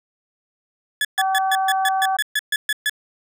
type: tone bursts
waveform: 30% pulse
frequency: 1711 Hz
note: A6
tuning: 49 cents flat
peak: -15 dBFS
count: 12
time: 1.01-2.896 s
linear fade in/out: 2 ms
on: 38 ms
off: 130 ms
type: harmonic tone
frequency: 382.9 Hz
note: G4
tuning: 41 cents flat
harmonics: 2 / 3 / 4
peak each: -18 / -29 / -32 dBFS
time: 1.18-2.17 s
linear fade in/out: 10 ms
effects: none